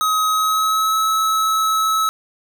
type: tone with pitch glide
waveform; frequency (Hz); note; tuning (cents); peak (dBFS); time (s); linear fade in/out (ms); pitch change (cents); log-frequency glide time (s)
square; 1268 to 1296.1; D#6 to E6; +32 to -30; -16; 0.01-2.09; 0; +38; 0.29-0.99
effects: none